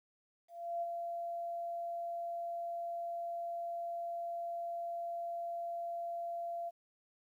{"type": "tone with ADSR envelope", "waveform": "sine", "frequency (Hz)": 685, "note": "F5", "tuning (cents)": -34, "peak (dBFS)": -33, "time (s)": [0.48, 6.71], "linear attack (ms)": 340, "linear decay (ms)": 29, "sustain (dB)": -4, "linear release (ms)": 30, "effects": ["12-bit"]}